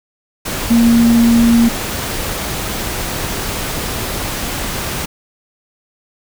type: tone in noise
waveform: sine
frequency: 233.1 Hz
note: A#3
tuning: in tune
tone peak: -7 dBFS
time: 0.7-1.69 s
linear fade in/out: 10 ms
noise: pink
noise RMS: -21 dBFS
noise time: 0.45-5.06 s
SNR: +11 dB
effects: none